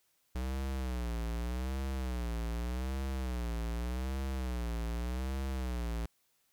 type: tone with vibrato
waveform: square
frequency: 61.74 Hz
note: B1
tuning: in tune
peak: -34 dBFS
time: 0.35-6.06 s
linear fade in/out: 5 ms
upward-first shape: sine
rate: 0.84 Hz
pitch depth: 140 cents each way
effects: white hiss -74 dBFS RMS until 6.52 s